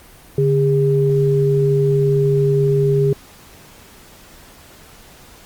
sine tone pair together, 143.4 / 405.6 Hz, D3 / G#4, -41 / -41 cents, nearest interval octave + tritone, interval 1800 cents, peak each -15 dBFS, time 0.38-3.13 s, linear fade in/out 2 ms, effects pink hiss -44 dBFS RMS until 5.45 s + Opus 32 kbps

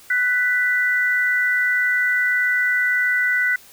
sine tone pair together, 1489.2 / 1977 Hz, F#6 / B6, +11 / +1 cents, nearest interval perfect fourth, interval 490 cents, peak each -19 dBFS, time 0.1-3.56 s, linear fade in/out 5 ms, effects white hiss -47 dBFS RMS until 3.72 s

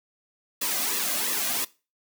white noise with flanger, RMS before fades -27 dBFS, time 0.61-1.65 s, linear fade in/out 10 ms, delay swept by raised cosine 1.3 to 2.27 ms, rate 2.9 Hz, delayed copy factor -0.7, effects noise-tail reverb RT60 0.3 s tail -20 dB re dry + high-pass 200 Hz 12 dB/octave

